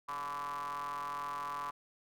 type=ring-modulated tone; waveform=square; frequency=73.42 Hz; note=D2; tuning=in tune; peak=-35 dBFS; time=0.08-1.71 s; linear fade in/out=10 ms; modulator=1080 Hz; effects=none